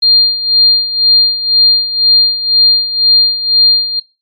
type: tone with tremolo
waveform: sine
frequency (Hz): 4200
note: C8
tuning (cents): +6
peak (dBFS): -3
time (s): 0.02-4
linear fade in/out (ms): 10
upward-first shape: sine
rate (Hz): 2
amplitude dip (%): 75
effects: noise-tail reverb RT60 0.3 s tail -20 dB re dry + MP3 48 kbps